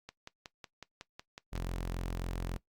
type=click train; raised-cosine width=0.2 ms; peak=-27 dBFS; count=9; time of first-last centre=0.09-1.563 s; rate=5.43 Hz
type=tone; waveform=sawtooth; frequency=43.65 Hz; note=F1; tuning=in tune; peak=-31 dBFS; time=1.52-2.58 s; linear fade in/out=20 ms
effects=noise-tail reverb RT60 0.1 s tail -19 dB re dry + Opus 48 kbps